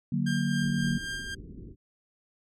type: chord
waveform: sine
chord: D augmented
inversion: none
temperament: equal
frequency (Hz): 146.83 / 185 / 233.1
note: D3 / F#3 / A#3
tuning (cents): 0 / 0 / 0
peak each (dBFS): -29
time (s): 0.12-0.98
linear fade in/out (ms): 5
type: tone with tremolo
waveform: sawtooth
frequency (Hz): 1597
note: G6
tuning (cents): +32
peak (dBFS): -28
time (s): 0.26-1.35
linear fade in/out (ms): 10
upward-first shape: sine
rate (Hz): 3.8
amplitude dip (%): 45
type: low-pass noise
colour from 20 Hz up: pink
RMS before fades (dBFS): -43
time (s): 0.61-1.76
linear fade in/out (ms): 50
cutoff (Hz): 390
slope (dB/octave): 48
effects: low-pass 9000 Hz 12 dB/octave + MP3 64 kbps